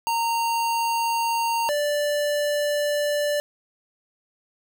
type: tone pair in turn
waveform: square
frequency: 924 / 586.7 Hz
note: A#5 / D5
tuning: -16 / -2 cents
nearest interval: minor sixth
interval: 786 cents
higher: first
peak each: -22 dBFS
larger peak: neither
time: 0.07-1.69 / 1.69-3.4 s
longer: second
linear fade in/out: 0 ms
effects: none